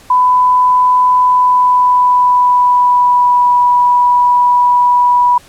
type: tone with pitch glide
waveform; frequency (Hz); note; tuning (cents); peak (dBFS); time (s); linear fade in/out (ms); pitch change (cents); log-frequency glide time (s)
sine; 1000 to 979.4; B5 to B5; +21 to -15; -6; 0.1-5.38; 5; -36; 1.16-3.55
effects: pink hiss -41 dBFS RMS until 5.48 s + low-pass 12000 Hz 12 dB/octave